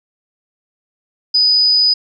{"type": "tone", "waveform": "sine", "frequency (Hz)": 4978, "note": "D#8", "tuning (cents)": 0, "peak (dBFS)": -9, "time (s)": [1.34, 1.94], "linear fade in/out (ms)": 10, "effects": []}